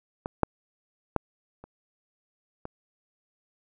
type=clicks; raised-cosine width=1 ms; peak=-17 / -6 / -9 / -30 / -22 dBFS; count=5; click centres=0.259 / 0.433 / 1.163 / 1.64 / 2.654 s; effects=none